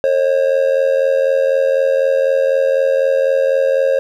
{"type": "tone with amplitude modulation", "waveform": "triangle", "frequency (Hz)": 539, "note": "C#5", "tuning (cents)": -49, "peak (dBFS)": -6, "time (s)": [0.04, 3.99], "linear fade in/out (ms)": 0, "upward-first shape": "sine", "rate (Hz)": 84, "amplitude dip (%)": 75, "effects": []}